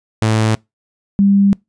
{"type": "tone pair in turn", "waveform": ["sawtooth", "sine"], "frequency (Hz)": [110, 198.79], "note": ["A2", "G3"], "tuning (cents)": [0, 24], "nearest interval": "minor seventh", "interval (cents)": 1024, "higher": "second", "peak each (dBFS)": -8, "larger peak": "neither", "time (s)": [[0.22, 0.55], [1.19, 1.53]], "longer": "second", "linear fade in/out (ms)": 0, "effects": ["noise-tail reverb RT60 0.2 s tail -25 dB re dry", "resampled to 22050 Hz"]}